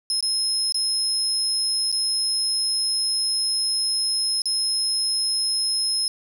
35% pulse tone with dropouts, 5160 Hz, E8, 38 cents flat, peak -18 dBFS, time 0.1-6.08 s, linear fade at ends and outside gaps 1 ms, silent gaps 0.207-0.226 / 0.723-0.744 / 1.917-1.925 / 4.419-4.456 s, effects 8-bit

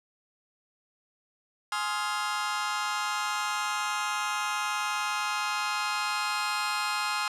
sawtooth chord, F minor seventh, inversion first, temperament just, 838.1 / 1047.7 / 1257.2 / 1396.9 Hz, Ab5 / C6 / Eb6 / F6, +16 / +2 / +18 / 0 cents, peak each -30 dBFS, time 1.72-7.28 s, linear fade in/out 2 ms, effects low-pass 9000 Hz 12 dB/octave

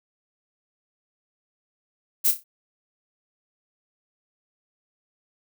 violet noise with echo, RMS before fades -19 dBFS, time 2.24-2.32 s, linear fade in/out 20 ms, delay 30 ms, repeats 4, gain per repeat -9 dB, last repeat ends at 2.44 s, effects none

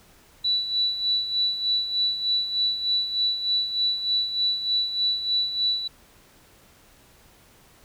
sine tone with tremolo, 3951 Hz, B7, in tune, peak -19 dBFS, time 0.44-5.88 s, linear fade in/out 10 ms, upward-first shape sine, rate 3.3 Hz, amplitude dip 65%, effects pink hiss -55 dBFS RMS until 7.84 s

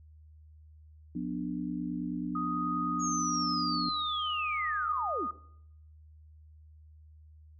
sine chord, B diminished, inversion second, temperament just, 177.8 / 246.9 / 296.3 Hz, F3 / B3 / D4, +31 / 0 / +15 cents, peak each -36 dBFS, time 1.15-3.89 s, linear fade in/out 5 ms
sine tone with pitch glide, 1247 to 1231.3 Hz, D#6 to D#6, +3 to -18 cents, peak -32 dBFS, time 2.35-5.31 s, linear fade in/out 5 ms, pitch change -21 cents, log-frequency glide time 2.52-5.11 s
sine linear sweep, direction down, 6690 to 172.7 Hz, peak -33 dBFS, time 2.99-5.28 s, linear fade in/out 50 ms
effects noise-tail reverb RT60 0.7 s tail -17 dB re dry + added 77 Hz sine -52 dBFS peak until 7.59 s

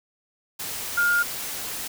sine tone in noise, 1416 Hz, F6, 23 cents sharp, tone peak -18 dBFS, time 0.97-1.23 s, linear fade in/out 10 ms, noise white, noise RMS -32 dBFS, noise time 0.59-1.88 s, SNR +11 dB, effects none

